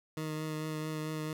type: tone with vibrato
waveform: 20% pulse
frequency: 155.56 Hz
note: D#3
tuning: in tune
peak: -30 dBFS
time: 0.17-1.33 s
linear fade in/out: 2 ms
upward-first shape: triangle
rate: 4.5 Hz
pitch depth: 18 cents each way
effects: none